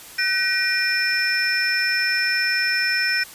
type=tone cluster; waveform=sine; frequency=1515 / 1900 / 2404 / 5310 Hz; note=F#6 / A#6 / D7 / E8; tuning=+40 / +33 / +40 / +12 cents; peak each=-24 dBFS; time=0.18-3.24 s; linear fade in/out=10 ms; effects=white hiss -41 dBFS RMS until 3.34 s + resampled to 32000 Hz